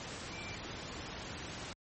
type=tone in noise; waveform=sine; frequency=2349 Hz; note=D7; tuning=in tune; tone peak=-47 dBFS; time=0.33-0.55 s; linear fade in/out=0 ms; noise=pink; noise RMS=-43 dBFS; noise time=0-1.73 s; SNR=-7 dB; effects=high-pass 60 Hz 12 dB/octave + MP3 32 kbps

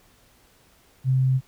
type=tone; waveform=sine; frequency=130.81 Hz; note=C3; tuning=in tune; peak=-17 dBFS; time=1.04-1.41 s; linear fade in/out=50 ms; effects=pink hiss -58 dBFS RMS until 1.47 s

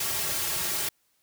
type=noise with comb filter; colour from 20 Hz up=white; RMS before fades=-29 dBFS; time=0-0.89 s; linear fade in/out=5 ms; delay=4 ms; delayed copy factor=-1; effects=white hiss -70 dBFS RMS until 1.22 s

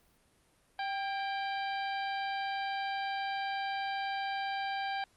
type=harmonic tone with a mistuned harmonic; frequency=784 Hz; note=G5; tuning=in tune; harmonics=1 / 2 / 3 / 4 / 5 / 6; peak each=-34 / -40 / -44 / -46 / -48 / -50 dBFS; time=0.79-5.04 s; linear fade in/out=2 ms; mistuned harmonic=2; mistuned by=+47 cents; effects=pink hiss -68 dBFS RMS until 5.16 s + Opus 32 kbps

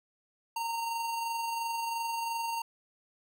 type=tone with amplitude modulation; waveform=square; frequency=922 Hz; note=A#5; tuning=19 cents flat; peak=-31 dBFS; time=0.56-2.62 s; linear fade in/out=5 ms; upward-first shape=sine; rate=22.9 Hz; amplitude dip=30%; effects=none

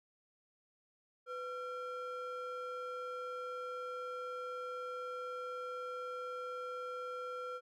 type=ring-modulated tone; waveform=triangle; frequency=932 Hz; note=A#5; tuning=1 cent flat; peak=-35 dBFS; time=1.26-7.61 s; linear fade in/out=50 ms; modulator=432 Hz; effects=none

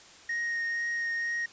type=tone with vibrato; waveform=triangle; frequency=1864.7 Hz; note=A#6; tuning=in tune; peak=-27 dBFS; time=0.29-1.46 s; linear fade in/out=5 ms; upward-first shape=triangle; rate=2.1 Hz; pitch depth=12 cents each way; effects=white hiss -52 dBFS RMS until 1.52 s + resampled to 16000 Hz

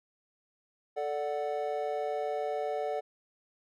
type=chord; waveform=triangle; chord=D major; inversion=second; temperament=equal; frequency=440 / 587.3 / 740 Hz; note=A4 / D5 / F#5; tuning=0 / 0 / 0 cents; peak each=-33 dBFS; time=0.96-3.01 s; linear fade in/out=20 ms; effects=none

